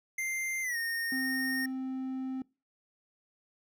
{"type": "tone with pitch glide", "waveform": "square", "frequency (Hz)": [2093, 1843.2], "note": ["C7", "A#6"], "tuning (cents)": [0, -20], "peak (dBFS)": -32, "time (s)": [0.18, 1.66], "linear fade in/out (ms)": 5, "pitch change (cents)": -220, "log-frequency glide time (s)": [0.62, 0.77]}
{"type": "tone", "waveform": "triangle", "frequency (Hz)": 261.6, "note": "C4", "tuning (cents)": 0, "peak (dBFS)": -31, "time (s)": [1.12, 2.42], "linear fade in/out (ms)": 2}
{"effects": ["noise-tail reverb RT60 0.3 s tail -23 dB re dry"]}